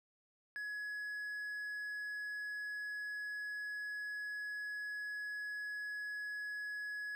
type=tone; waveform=triangle; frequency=1684 Hz; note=G#6; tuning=24 cents sharp; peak=-38 dBFS; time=0.56-7.15 s; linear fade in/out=0 ms; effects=none